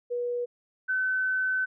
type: tone pair in turn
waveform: sine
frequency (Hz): 484.8 / 1519.7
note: B4 / F#6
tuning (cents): -32 / +46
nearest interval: octave + minor sixth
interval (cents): 1978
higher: second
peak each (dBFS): -27 / -24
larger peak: second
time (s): 0.1-0.46 / 0.88-1.66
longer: second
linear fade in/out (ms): 20
effects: none